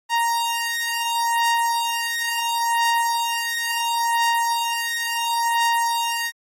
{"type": "beating tone pair", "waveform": "sawtooth", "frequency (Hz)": [932.3, 933.02], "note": ["A#5", "A#5"], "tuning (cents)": [0, 1], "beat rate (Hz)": 0.72, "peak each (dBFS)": -19, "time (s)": [0.09, 6.32], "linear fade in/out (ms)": 50, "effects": ["AAC 48 kbps"]}